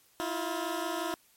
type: tone pair together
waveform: 15% pulse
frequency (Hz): 323.6 / 349.2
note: E4 / F4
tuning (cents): -32 / 0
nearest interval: minor second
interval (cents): 132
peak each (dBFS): -28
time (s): 0.2-1.14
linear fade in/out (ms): 0
effects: white hiss -64 dBFS RMS until 1.36 s + MP3 64 kbps